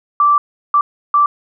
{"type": "tone bursts at uneven times", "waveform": "sine", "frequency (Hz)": 1168, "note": "D6", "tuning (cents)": -10, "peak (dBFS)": -8, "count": 3, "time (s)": [[0.2, 0.38], [0.74, 0.81], [1.14, 1.26]], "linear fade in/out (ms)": 2, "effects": []}